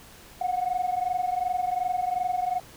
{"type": "tone pair together", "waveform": "sine", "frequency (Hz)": [717.3, 740], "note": ["F5", "F#5"], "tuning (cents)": [46, 0], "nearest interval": "minor second", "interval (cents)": 54, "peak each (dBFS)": -26, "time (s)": [0.41, 2.6], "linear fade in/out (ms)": 5, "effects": ["tanh soft clip ceiling -19 dBFS", "pink hiss -49 dBFS RMS until 2.76 s"]}